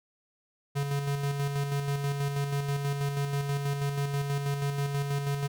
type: tone with tremolo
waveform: square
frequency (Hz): 141.3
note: C#3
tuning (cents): +34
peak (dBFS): -27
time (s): 0.75-5.48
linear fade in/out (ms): 20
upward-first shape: square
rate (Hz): 6.2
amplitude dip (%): 40
effects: none